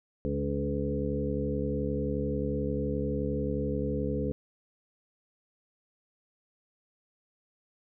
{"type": "harmonic tone with a mistuned harmonic", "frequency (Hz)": 71.4, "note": "D2", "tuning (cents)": -48, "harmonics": [1, 2, 3, 4, 6, 7], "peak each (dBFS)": [-35, -35, -35, -35, -35, -35], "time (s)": [0.25, 4.32], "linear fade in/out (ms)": 0, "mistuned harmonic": 3, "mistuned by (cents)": -30, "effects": []}